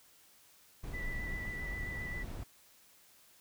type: noise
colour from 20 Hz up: brown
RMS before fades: -41 dBFS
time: 0.83-2.44 s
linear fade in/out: 10 ms
type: tone with vibrato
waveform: sine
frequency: 1975.5 Hz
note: B6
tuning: in tune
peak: -40 dBFS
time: 0.93-2.24 s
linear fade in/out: 20 ms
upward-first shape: square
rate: 7.5 Hz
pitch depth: 14 cents each way
effects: white hiss -63 dBFS RMS until 3.4 s